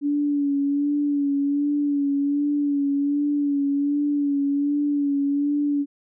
sine tone with vibrato, 286 Hz, D4, 46 cents flat, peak -19 dBFS, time 0.01-5.86 s, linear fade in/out 50 ms, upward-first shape sine, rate 1.3 Hz, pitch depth 32 cents each way, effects none

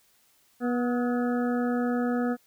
harmonic tone with a mistuned harmonic, 243.4 Hz, B3, 25 cents flat, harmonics 1 / 2 / 3 / 5 / 6 / 7, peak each -25 / -31 / -35 / -39 / -41 / -42 dBFS, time 0.6-2.37 s, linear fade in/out 50 ms, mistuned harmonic 5, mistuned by +75 cents, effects white hiss -64 dBFS RMS until 2.46 s

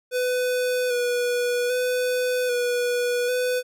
square tone with vibrato, 493.9 Hz, B4, in tune, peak -22 dBFS, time 0.11-3.63 s, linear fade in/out 50 ms, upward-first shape square, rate 0.63 Hz, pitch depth 21 cents each way, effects none

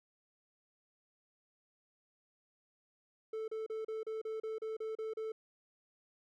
triangle tone bursts, 440 Hz, A4, in tune, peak -35 dBFS, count 11, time 3.33-5.32 s, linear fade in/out 5 ms, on 150 ms, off 34 ms, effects none

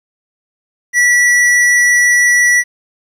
square tone, 1949 Hz, B6, 23 cents flat, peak -8 dBFS, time 0.93-2.64 s, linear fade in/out 50 ms, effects low-pass 10000 Hz 12 dB/octave + 8-bit

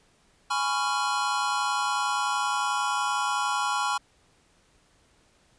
square chord, C# dominant seventh, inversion second, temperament just, 831.5 / 997.9 / 1108.7 / 1385.9 Hz, G#5 / B5 / C#6 / E#6, +2 / +18 / 0 / -14 cents, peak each -31 dBFS, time 0.5-3.98 s, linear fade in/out 10 ms, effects pink hiss -63 dBFS RMS until 5.58 s + resampled to 22050 Hz

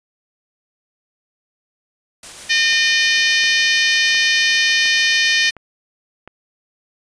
white noise with tremolo, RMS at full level -34 dBFS, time 2.23-5.51 s, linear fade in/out 2 ms, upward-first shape triangle, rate 6.6 Hz, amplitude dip 25%
harmonic tone, 609 Hz, D#5, 37 cents flat, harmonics 3 / 4 / 5 / 6 / 7 / 8 / 9 / 10, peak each -17 / -19 / -21 / -23 / -24 / -25 / -26 / -27 dBFS, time 2.49-5.51 s, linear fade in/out 20 ms
click train, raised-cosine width 0.5 ms, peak -22 dBFS, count 6, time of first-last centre 2.73-6.276 s, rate 1.41 Hz
effects resampled to 22050 Hz

